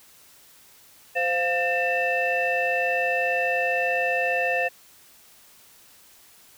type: tone cluster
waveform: sine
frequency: 518 / 703 / 1799 / 2653 Hz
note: C5 / F5 / A6 / E7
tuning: -17 / +11 / +38 / +10 cents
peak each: -26 dBFS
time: 1.15-4.69 s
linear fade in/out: 20 ms
effects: tanh soft clip ceiling -13 dBFS + white hiss -53 dBFS RMS until 6.57 s